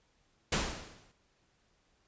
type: noise with exponential decay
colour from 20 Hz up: pink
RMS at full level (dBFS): -27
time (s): 0.52-1.12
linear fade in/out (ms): 5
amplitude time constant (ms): 130
effects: pink hiss -72 dBFS RMS until 2.07 s + resampled to 16000 Hz